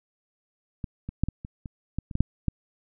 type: clicks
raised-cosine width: 5 ms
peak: -19 / -21 / -9 / -17 / -24 / -24 / -15 / -25 / -15 / -6 / -11 dBFS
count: 11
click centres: 0.842 / 1.09 / 1.236 / 1.286 / 1.449 / 1.658 / 1.986 / 2.112 / 2.154 / 2.206 / 2.483 s
effects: none